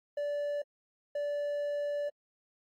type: tone bursts at uneven times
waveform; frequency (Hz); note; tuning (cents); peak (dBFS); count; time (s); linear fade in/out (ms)
triangle; 581; D5; -19; -29; 2; 0.17-0.62 / 1.15-2.09; 5
effects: AAC 48 kbps